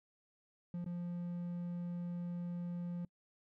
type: tone with dropouts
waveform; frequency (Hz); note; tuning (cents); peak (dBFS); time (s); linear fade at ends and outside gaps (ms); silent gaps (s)
triangle; 174.61; F3; 0; -36; 0.74-3.05; 2; 0.844-0.861
effects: noise-tail reverb RT60 0.1 s tail -26 dB re dry